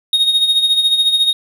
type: tone with tremolo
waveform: triangle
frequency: 3729 Hz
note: A#7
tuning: in tune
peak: -7 dBFS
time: 0.13-1.33 s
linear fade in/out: 2 ms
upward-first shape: sine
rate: 14 Hz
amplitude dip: 60%
effects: none